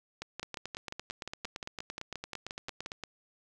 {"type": "two click trains", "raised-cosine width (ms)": 0.2, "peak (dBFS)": [-21, -21], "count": [23, 17], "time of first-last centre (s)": [[0.43, 2.919], [0.22, 3.037]], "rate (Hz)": [8.84, 5.68], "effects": []}